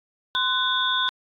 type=tone cluster; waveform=sine; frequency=1033 / 1494 / 3404 / 3623 Hz; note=C6 / F#6 / G#7 / A7; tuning=-22 / +16 / +42 / +50 cents; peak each=-26 dBFS; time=0.35-1.09 s; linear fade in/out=0 ms; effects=AAC 48 kbps